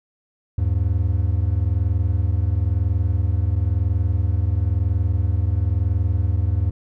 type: tone pair together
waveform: triangle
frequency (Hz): 79.51 / 100.5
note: D#2 / G2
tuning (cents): +38 / +44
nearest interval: major third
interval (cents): 406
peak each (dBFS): -18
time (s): 0.58-6.71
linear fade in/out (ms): 5
effects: none